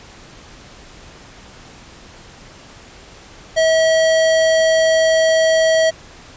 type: tone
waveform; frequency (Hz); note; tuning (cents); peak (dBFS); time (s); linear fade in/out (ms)
square; 644; E5; -41; -12; 3.56-5.91; 20
effects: pink hiss -41 dBFS RMS until 6.36 s + resampled to 16000 Hz